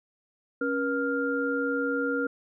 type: tone cluster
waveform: sine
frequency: 276.4 / 480 / 1401 Hz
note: C#4 / B4 / F6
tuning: -5 / -49 / +5 cents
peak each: -29 / -29 / -30 dBFS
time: 0.61-2.27 s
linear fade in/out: 5 ms
effects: none